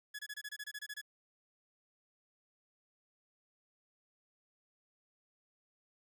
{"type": "tone bursts", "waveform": "sawtooth", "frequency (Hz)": 1694, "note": "G#6", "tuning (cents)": 34, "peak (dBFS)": -38, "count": 12, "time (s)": [0.14, 1.015], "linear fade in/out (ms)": 10, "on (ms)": 50, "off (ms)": 25, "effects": []}